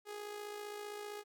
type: tone with amplitude modulation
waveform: sawtooth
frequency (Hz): 415.3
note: G#4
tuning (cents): 0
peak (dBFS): -37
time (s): 0.05-1.24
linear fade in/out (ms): 50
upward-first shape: sine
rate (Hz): 55.4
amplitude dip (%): 50
effects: none